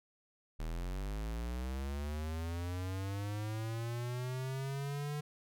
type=linear sweep; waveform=square; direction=up; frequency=38.27 to 148.9 Hz; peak=-37 dBFS; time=0.59-5.21 s; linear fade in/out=10 ms; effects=none